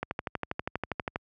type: click train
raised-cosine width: 0.5 ms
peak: -15 dBFS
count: 15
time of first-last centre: 0.03-1.159 s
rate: 12.4 Hz
effects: high-pass 60 Hz 12 dB/octave